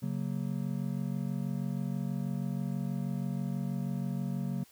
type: chord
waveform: triangle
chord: F# major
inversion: second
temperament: just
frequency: 138.75 / 185 / 231.2 Hz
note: C#3 / F#3 / A#3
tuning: +2 / 0 / -14 cents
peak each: -33 / -33 / -36 dBFS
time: 0.02-4.64 s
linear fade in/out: 10 ms
effects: white hiss -61 dBFS RMS until 4.71 s